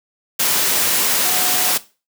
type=tone in noise; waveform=sine; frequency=732 Hz; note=F#5; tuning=19 cents flat; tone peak=-28 dBFS; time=1.25-1.73 s; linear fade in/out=10 ms; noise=white; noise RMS=-17 dBFS; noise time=0.39-1.78 s; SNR=-14 dB; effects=noise-tail reverb RT60 0.3 s tail -17 dB re dry + high-pass 150 Hz 12 dB/octave